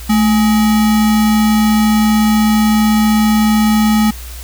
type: tone with sample-and-hold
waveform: sine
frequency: 217.1 Hz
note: A3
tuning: 23 cents flat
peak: -8 dBFS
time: 0.09-4.11 s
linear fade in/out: 10 ms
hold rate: 1050 Hz
effects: added 60 Hz sine -27 dBFS peak until 4.43 s + white hiss -34 dBFS RMS until 4.43 s